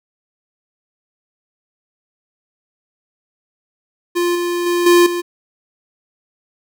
square tone with level steps, 349.2 Hz, F4, in tune, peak -15 / -18 / -15 / -8 / -19 dBFS, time 4.15-5.22 s, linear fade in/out 20 ms, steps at 4.35 / 4.66 / 4.86 / 5.06 s, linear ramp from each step 5 ms, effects none

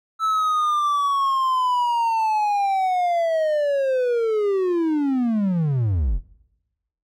triangle linear sweep, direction down, 1318.5 to 34.65 Hz, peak -16 dBFS, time 0.19-6.21 s, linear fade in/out 50 ms, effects noise-tail reverb RT60 1.0 s tail -23 dB re dry

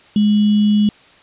sine tone with sample-and-hold, 209 Hz, G#3, 11 cents sharp, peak -10 dBFS, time 0.16-0.89 s, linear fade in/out 2 ms, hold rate 3150 Hz, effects white hiss -47 dBFS RMS until 1.22 s + resampled to 8000 Hz

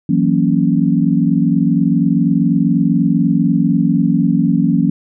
sine chord, F# dominant seventh, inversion third, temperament equal, 164.81 / 185 / 233.1 / 277.2 Hz, E3 / F#3 / A#3 / C#4, 0 / 0 / 0 / 0 cents, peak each -16 dBFS, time 0.09-4.9 s, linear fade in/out 5 ms, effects none

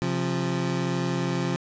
25% pulse tone pair together, 134.3 / 175.51 Hz, C3 / F3, +46 / +9 cents, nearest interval perfect fourth, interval 463 cents, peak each -24 / -23 dBFS, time 0.02-1.56 s, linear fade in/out 0 ms, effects resampled to 16000 Hz + 9-bit

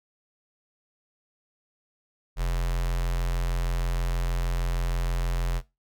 square tone with notch filter, 43.19 Hz, F1, 18 cents flat, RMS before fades -26 dBFS, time 2.36-5.62 s, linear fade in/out 50 ms, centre 270 Hz, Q 0.95, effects noise-tail reverb RT60 0.2 s tail -17 dB re dry

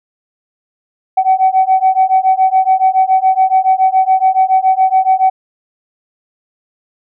sine beating tone pair, 754 / 761.1 Hz, F#5 / F#5, +32 / +49 cents, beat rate 7.1 Hz, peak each -10 dBFS, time 1.17-5.3 s, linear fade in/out 10 ms, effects tanh soft clip ceiling -2 dBFS

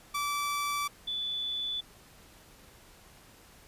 sawtooth / sine tone pair in turn, 1159 / 3473 Hz, D6 / A7, -23 / -23 cents, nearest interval octave + perfect fifth, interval 1900 cents, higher second, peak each -26 / -31 dBFS, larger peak first, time 0.14-0.88 / 1.07-1.81 s, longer neither, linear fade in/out 10 ms, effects pink hiss -56 dBFS RMS until 3.67 s + resampled to 32000 Hz

